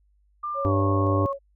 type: tone with pitch glide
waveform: sine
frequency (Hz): 1193 to 1094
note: D6 to C#6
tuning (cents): +27 to -23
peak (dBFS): -27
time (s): 0.43-1.33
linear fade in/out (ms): 10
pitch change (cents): -150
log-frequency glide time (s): 0.63-0.74
type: tone with tremolo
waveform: sine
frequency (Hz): 554.4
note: C#5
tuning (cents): 0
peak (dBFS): -27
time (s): 0.54-1.39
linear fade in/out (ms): 50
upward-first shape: square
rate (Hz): 1.9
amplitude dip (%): 25
type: harmonic tone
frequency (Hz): 98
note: G2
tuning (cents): 0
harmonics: 1 / 3 / 4 / 5 / 6 / 7 / 8 / 9 / 10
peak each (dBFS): -22 / -26 / -29 / -38 / -43 / -37 / -45 / -40 / -41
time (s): 0.65-1.26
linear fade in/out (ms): 0
effects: added 50 Hz sine -60 dBFS peak until 1.55 s